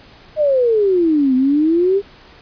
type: exponential two-way sweep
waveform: sine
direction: down then up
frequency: 628 to 252.6 to 408.2 Hz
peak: -11 dBFS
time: 0.36-2.02 s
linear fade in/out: 50 ms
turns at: 1.35 s
effects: pink hiss -44 dBFS RMS until 2.41 s + resampled to 11025 Hz